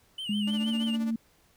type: tone with vibrato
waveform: triangle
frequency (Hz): 2960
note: F#7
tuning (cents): 0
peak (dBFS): -32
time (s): 0.18-0.96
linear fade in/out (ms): 5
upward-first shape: sine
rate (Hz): 6.4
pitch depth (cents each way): 100
type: tone with pitch glide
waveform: sine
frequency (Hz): 207.7 to 226.5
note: G#3 to A#3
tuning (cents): 0 to -50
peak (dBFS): -26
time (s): 0.29-1.16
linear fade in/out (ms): 5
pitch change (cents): +150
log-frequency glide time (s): 0.46-0.73
type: tone with tremolo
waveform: sawtooth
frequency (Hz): 293.7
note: D4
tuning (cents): 0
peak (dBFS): -34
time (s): 0.47-1.11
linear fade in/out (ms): 5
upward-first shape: sine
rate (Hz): 15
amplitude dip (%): 70
effects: pink hiss -64 dBFS RMS until 1.56 s